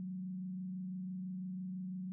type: tone with frequency modulation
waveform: sine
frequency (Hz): 185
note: F#3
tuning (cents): 0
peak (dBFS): -39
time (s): 0-2.12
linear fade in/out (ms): 0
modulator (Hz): 26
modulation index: 0.32
effects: none